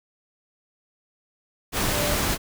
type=tone in noise; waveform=sine; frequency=587.3 Hz; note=D5; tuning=in tune; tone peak=-27 dBFS; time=1.92-2.16 s; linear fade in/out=50 ms; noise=pink; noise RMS=-24 dBFS; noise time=1.72-2.38 s; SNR=-6 dB; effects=none